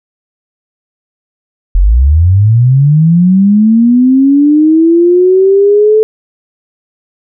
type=linear sweep; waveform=sine; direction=up; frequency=40.58 to 438.3 Hz; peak=-3 dBFS; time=1.75-6.03 s; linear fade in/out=0 ms; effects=none